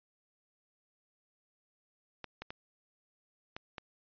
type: clicks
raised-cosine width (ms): 0.3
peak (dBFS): -25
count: 5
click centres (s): 2.243 / 2.42 / 2.505 / 3.565 / 3.782
effects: resampled to 11025 Hz